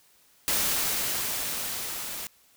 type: noise with level ramp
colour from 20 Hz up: white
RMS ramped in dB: -25 to -36 dBFS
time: 0.48-2.27 s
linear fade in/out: 0 ms
effects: white hiss -61 dBFS RMS until 2.56 s